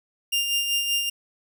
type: tone with tremolo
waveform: sawtooth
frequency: 2800 Hz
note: F7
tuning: 4 cents sharp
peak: -17 dBFS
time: 0.32-1.1 s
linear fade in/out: 10 ms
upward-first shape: sine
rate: 5.2 Hz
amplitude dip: 45%
effects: none